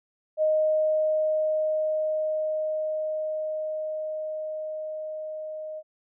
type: tone with level ramp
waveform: sine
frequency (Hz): 621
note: D#5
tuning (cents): -3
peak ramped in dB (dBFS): -19 to -33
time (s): 0.37-5.83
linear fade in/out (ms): 50
effects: none